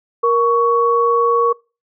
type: tone pair together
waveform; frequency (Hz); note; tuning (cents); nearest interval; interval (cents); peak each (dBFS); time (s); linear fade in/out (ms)
sine; 469.5 / 1117.9; A#4 / C#6; +12 / +14; octave + minor third; 1502; -14; 0.23-1.53; 10
effects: noise-tail reverb RT60 0.3 s tail -24 dB re dry